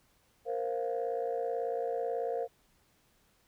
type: chord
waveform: sine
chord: Bb suspended second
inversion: none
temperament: just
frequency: 466.2 / 524.4 / 699.2 Hz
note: Bb4 / C5 / F5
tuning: 0 / +4 / +2 cents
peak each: -33 / -35 / -36 dBFS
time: 0.45-2.48 s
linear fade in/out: 50 ms
effects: tanh soft clip ceiling -24 dBFS + pink hiss -69 dBFS RMS until 3.47 s